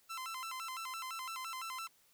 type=tone with vibrato; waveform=sawtooth; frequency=1174.7 Hz; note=D6; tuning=in tune; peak=-37 dBFS; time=0.09-1.88 s; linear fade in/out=20 ms; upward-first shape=square; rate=5.9 Hz; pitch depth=220 cents each way; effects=white hiss -69 dBFS RMS until 2.13 s